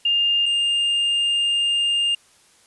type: tone pair in turn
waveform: sine / triangle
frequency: 2811 / 2811 Hz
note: F7 / F7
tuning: +11 / +11 cents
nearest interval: unison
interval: 0 cents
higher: neither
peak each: -16 dBFS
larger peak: neither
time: 0.05-0.46 / 0.46-2.15 s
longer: second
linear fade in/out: 5 ms
effects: white hiss -55 dBFS RMS until 2.66 s + resampled to 24000 Hz